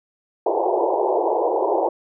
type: band-pass noise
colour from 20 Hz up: pink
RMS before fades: -20 dBFS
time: 0.46-1.89 s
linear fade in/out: 5 ms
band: 340 to 960 Hz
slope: 96 dB/octave
effects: none